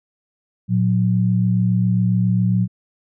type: tone pair together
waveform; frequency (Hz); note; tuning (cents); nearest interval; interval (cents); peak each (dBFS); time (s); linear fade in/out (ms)
sine; 114.9 / 182.21; A#2 / F#3; -25 / -26; minor sixth; 799; -17; 0.68-2.68; 50
effects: none